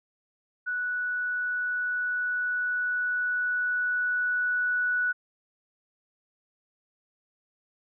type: tone with level ramp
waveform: sine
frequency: 1476 Hz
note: F#6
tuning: 5 cents flat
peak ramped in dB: -27 to -23 dBFS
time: 0.66-5.13 s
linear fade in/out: 20 ms
effects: none